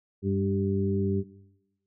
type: harmonic tone with a mistuned harmonic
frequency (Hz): 97.6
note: G2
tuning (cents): -7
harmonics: 1 / 2 / 3 / 4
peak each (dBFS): -28 / -28 / -34 / -30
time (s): 0.22-1.24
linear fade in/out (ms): 50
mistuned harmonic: 2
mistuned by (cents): +18
effects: noise-tail reverb RT60 1.0 s tail -19 dB re dry